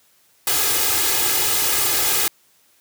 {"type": "noise with comb filter", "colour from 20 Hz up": "white", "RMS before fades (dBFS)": -19, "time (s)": [0.47, 2.28], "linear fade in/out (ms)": 2, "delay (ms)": 2.4, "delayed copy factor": 0.9, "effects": ["white hiss -58 dBFS RMS until 2.8 s", "high-pass 80 Hz 12 dB/octave"]}